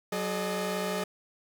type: tone cluster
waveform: sawtooth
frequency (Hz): 186 / 425.2 / 609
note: F#3 / G#4 / D#5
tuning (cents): +9 / +41 / -37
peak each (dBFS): -30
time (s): 0.12-1.04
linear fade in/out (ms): 5
effects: none